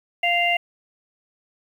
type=harmonic tone; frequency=696 Hz; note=F5; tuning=6 cents flat; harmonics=1 / 3 / 4; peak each=-22 / -22 / -22 dBFS; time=0.23-0.57 s; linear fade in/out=5 ms; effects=8-bit